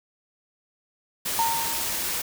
white noise, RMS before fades -28 dBFS, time 1.25-2.22 s, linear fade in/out 10 ms
sine tone with exponential decay, 917 Hz, A#5, 29 cents flat, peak -19 dBFS, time 1.39-2.22 s, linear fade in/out 0 ms, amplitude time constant 180 ms
effects none

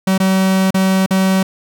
45% pulse tone with dropouts, 190 Hz, F#3, 46 cents sharp, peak -11 dBFS, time 0.07-1.43 s, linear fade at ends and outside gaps 5 ms, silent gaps 0.179-0.2 / 0.707-0.743 / 1.062-1.107 s, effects none

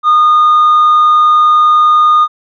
sine tone with tanh clipping, 1225 Hz, D#6, 27 cents flat, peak -5 dBFS, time 0.03-2.28 s, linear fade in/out 50 ms, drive 1 dB, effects none

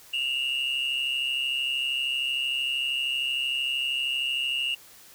sine tone pair together, 2727 / 2860 Hz, F7 / F7, -42 / +41 cents, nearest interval minor second, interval 83 cents, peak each -27 / -25 dBFS, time 0.13-4.75 s, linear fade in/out 10 ms, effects tanh soft clip ceiling -22 dBFS + white hiss -51 dBFS RMS until 5.14 s

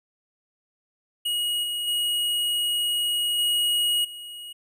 square tone with level steps, 2894 Hz, F#7, 39 cents flat, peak -24 / -27 / -23 / -21 / -37 dBFS, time 1.25-4.53 s, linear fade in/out 10 ms, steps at 1.63 / 1.87 / 3.38 / 4.04 s, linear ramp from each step 10 ms, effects none

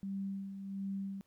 sine tone with tremolo, 195.6 Hz, G3, 4 cents flat, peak -35 dBFS, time 0.03-1.21 s, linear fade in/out 0 ms, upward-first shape sine, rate 1.4 Hz, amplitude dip 55%, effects pink hiss -75 dBFS RMS until 1.26 s

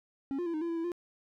triangle tone with pitch steps, 273.3 / 352.1 / 336.6 / 308.9 / 338.8 / 333.9 / 330.2 / 348.8 Hz, C#4 / F4 / E4 / D#4 / E4 / E4 / E4 / F4, -24 / +14 / +36 / -12 / +48 / +22 / +3 / -2 cents, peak -29 dBFS, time 0.31-0.918 s, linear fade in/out 0 ms, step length 76 ms, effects none

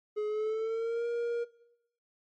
triangle tone with pitch glide, 422.6 to 471.6 Hz, G#4 to A#4, +30 to +20 cents, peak -27 dBFS, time 0.16-1.45 s, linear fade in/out 20 ms, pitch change +190 cents, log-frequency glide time 0.27-1.06 s, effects noise-tail reverb RT60 0.8 s tail -19 dB re dry + MP3 32 kbps

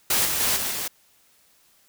white noise with level steps, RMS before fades -21 / -25 / -22 / -27 / -29 dBFS, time 0.1-0.88 s, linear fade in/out 5 ms, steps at 0.25 / 0.4 / 0.56 / 0.71 s, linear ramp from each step 5 ms, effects white hiss -60 dBFS RMS until 1.88 s

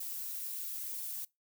violet noise with flanger, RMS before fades -40 dBFS, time 0-1.25 s, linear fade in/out 5 ms, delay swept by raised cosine 1.7 to 5.2 ms, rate 2.2 Hz, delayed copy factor +0.55, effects noise-tail reverb RT60 0.2 s tail -23 dB re dry

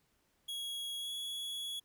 45% pulse tone with pitch glide, 3322 to 3363 Hz, G#7 to G#7, 0 to +21 cents, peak -38 dBFS, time 0.48-1.8 s, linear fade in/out 10 ms, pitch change +21 cents, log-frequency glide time 0.99-1.11 s, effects pink hiss -75 dBFS RMS until 1.84 s

